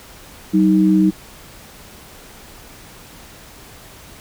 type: tone pair together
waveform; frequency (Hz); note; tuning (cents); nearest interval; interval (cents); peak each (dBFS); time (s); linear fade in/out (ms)
sine; 190 / 313.3; F#3 / D#4; +46 / +12; major sixth; 866; -13; 0.53-1.11; 20
effects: pink hiss -41 dBFS RMS until 4.2 s